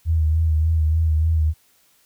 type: tone with vibrato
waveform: sine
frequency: 79.5 Hz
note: D#2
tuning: 38 cents sharp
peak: -15 dBFS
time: 0.05-1.54 s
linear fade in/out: 50 ms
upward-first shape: sine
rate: 3.4 Hz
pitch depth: 45 cents each way
effects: white hiss -59 dBFS RMS until 2.05 s